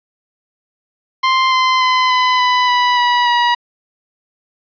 sawtooth tone with pitch steps, 1046.5 / 1033.9 / 1021.4 / 1009.1 / 996.9 / 984.9 / 973 / 961.3 Hz, C6 / C6 / C6 / B5 / B5 / B5 / B5 / B5, 0 / -21 / -42 / +37 / +16 / -5 / -26 / -47 cents, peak -7 dBFS, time 1.23-3.55 s, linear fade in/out 10 ms, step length 290 ms, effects resampled to 11025 Hz + 8-bit

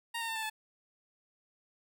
15% pulse tone with pitch steps, 930 / 914.6 / 899.4 / 884.4 / 869.7 Hz, A#5 / A#5 / A5 / A5 / A5, -4 / -33 / +38 / +9 / -20 cents, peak -28 dBFS, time 0.14-0.5 s, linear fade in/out 10 ms, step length 72 ms, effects none

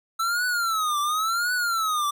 square tone with vibrato, 1318.5 Hz, E6, in tune, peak -23 dBFS, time 0.19-2.11 s, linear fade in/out 10 ms, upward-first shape triangle, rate 0.93 Hz, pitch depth 220 cents each way, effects none

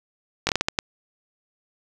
slowing click train, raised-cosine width 0.2 ms, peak -3 dBFS, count 7, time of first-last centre 0.47-0.789 s, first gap 20 ms, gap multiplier 1.39, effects 7-bit

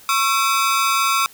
sawtooth ring-modulated tone, 1221 Hz, D#6, 33 cents flat, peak -9 dBFS, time 0.09-1.26 s, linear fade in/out 0 ms, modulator 123 Hz, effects white hiss -46 dBFS RMS until 1.33 s

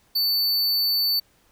square tone, 4500 Hz, C#8, 25 cents sharp, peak -20 dBFS, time 0.15-1.2 s, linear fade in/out 10 ms, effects pink hiss -61 dBFS RMS until 1.51 s

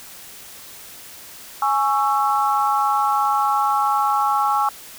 sine chord, C# minor, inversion second, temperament just, 831.5 / 1108.7 / 1330.5 Hz, G#5 / C#6 / E6, +2 / 0 / +16 cents, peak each -19 / -21 / -22 dBFS, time 1.62-4.69 s, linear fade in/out 2 ms, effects white hiss -40 dBFS RMS until 4.98 s

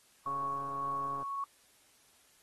sine tone with tremolo, 1108.7 Hz, C#6, in tune, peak -32 dBFS, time 0.26-1.44 s, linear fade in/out 2 ms, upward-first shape sine, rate 1.8 Hz, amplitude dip 35%
click train, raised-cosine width 1 ms, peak -34 dBFS, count 134, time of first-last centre 0.27-1.227 s, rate 139 Hz
effects white hiss -65 dBFS RMS until 2.42 s + AAC 32 kbps

